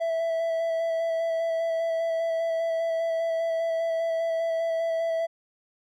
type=tone with vibrato; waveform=triangle; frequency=659.3 Hz; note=E5; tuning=in tune; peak=-22 dBFS; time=0-5.27 s; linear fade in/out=20 ms; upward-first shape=square; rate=5 Hz; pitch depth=12 cents each way; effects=none